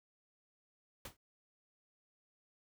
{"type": "noise with exponential decay", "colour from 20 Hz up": "pink", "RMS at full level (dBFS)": -41, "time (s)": [1.05, 1.17], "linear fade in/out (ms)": 5, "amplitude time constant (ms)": 25, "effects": []}